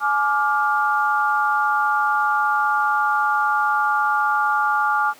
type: chord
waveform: sine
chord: D diminished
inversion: second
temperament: just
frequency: 845.8 / 1174.7 / 1409.6 Hz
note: Ab5 / D6 / F6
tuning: +31 / 0 / +16 cents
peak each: -21 dBFS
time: 0-5.14 s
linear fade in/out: 50 ms
effects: pink hiss -47 dBFS RMS until 5.19 s + high-pass 300 Hz 12 dB/octave